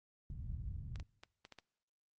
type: low-pass noise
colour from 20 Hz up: white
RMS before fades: -44 dBFS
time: 0.3-1.03 s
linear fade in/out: 2 ms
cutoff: 120 Hz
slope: 24 dB/octave
type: clicks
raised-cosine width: 0.2 ms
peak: -34 dBFS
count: 6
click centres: 0.958 / 0.999 / 1.235 / 1.451 / 1.523 / 1.587 s
effects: noise-tail reverb RT60 0.9 s tail -25 dB re dry + Opus 32 kbps